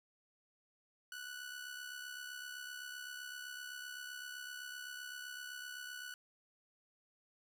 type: tone with amplitude modulation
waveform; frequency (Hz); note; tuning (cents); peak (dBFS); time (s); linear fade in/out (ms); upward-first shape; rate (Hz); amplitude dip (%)
sawtooth; 1480; F#6; 0; -39; 1.12-6.14; 2; sine; 67.8; 55
effects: none